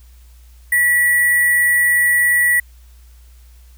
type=tone with sample-and-hold; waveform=sine; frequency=1941 Hz; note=B6; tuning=31 cents flat; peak=-11 dBFS; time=0.72-2.6 s; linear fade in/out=5 ms; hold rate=11025 Hz; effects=added 60 Hz sine -41 dBFS peak until 3.77 s + white hiss -55 dBFS RMS until 3.77 s